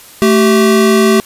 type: tone pair together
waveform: square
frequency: 220 / 386.5 Hz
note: A3 / G4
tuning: 0 / -24 cents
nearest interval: minor seventh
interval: 976 cents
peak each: -10 dBFS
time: 0.22-1.2 s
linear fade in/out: 0 ms
effects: white hiss -37 dBFS RMS until 1.25 s + resampled to 32000 Hz